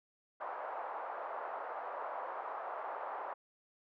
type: band-pass noise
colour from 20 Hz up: white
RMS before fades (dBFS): -42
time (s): 0.4-3.34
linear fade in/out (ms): 10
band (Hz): 570 to 1100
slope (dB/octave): 24
effects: none